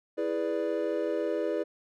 triangle chord, E dominant seventh, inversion none, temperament equal, 329.6 / 415.3 / 493.9 / 587.3 Hz, E4 / G#4 / B4 / D5, 0 / 0 / 0 / 0 cents, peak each -31 dBFS, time 0.17-1.64 s, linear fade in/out 20 ms, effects none

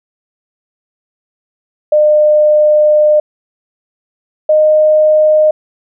sine tone pair in turn, 604 / 615.3 Hz, D5 / D#5, +48 / -19 cents, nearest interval unison, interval 33 cents, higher second, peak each -5 dBFS, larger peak neither, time 1.92-3.2 / 4.49-5.51 s, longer first, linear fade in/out 5 ms, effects none

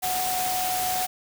sine tone in noise, 737 Hz, F#5, 7 cents flat, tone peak -26 dBFS, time 0.02-1.07 s, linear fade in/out 20 ms, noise white, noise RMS -29 dBFS, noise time 0.02-1.07 s, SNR 0 dB, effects none

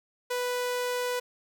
sawtooth tone, 493.9 Hz, B4, in tune, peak -24 dBFS, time 0.3-1.2 s, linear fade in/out 10 ms, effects none

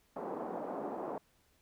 white band-pass noise, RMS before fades -40 dBFS, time 0.16-1.18 s, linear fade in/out 2 ms, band 210 to 840 Hz, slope 24 dB/octave, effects pink hiss -71 dBFS RMS until 1.61 s

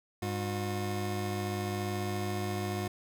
25% pulse tone pair together, 100.8 / 360 Hz, G2 / F#4, +49 / -47 cents, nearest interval octave + minor seventh, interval 2204 cents, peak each -30 / -32 dBFS, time 0.22-2.88 s, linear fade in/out 5 ms, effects none

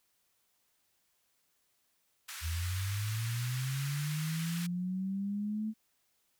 pink band-pass noise, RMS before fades -44 dBFS, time 2.28-4.67 s, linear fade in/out 10 ms, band 1300 to 16000 Hz, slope 24 dB/octave
sine linear sweep, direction up, 78.4 to 220 Hz, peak -32 dBFS, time 2.41-5.74 s, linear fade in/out 50 ms
effects white hiss -75 dBFS RMS until 6.39 s

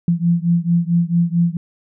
sine beating tone pair, 169.1 / 173.6 Hz, E3 / F3, +44 / -10 cents, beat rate 4.5 Hz, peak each -16 / -17 dBFS, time 0.08-1.57 s, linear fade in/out 2 ms, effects none

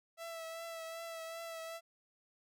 sawtooth tone with vibrato, 659.3 Hz, E5, in tune, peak -39 dBFS, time 0.17-1.81 s, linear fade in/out 50 ms, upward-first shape triangle, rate 2.6 Hz, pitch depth 30 cents each way, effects none

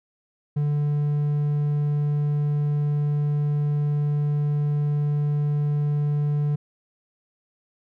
triangle tone, 146.83 Hz, D3, in tune, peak -18 dBFS, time 0.56-6.56 s, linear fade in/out 10 ms, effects none

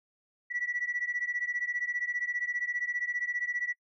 sine beating tone pair, 1944 / 1959 Hz, B6 / B6, -28 / -15 cents, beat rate 15 Hz, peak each -32 / -33 dBFS, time 0.5-3.74 s, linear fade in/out 20 ms, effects noise-tail reverb RT60 0.1 s tail -26 dB re dry + tanh soft clip ceiling -23 dBFS

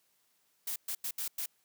blue noise bursts at uneven times, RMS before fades -36 dBFS, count 5, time 0.67-0.76 / 0.88-0.95 / 1.04-1.11 / 1.18-1.28 / 1.38-1.46 s, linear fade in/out 5 ms, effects white hiss -73 dBFS RMS until 1.64 s + high-pass 100 Hz 12 dB/octave

